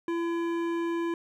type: tone with hard clipping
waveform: triangle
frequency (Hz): 337.4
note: E4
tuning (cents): +40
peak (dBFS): -29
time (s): 0.08-1.14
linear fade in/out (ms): 2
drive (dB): 17
effects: none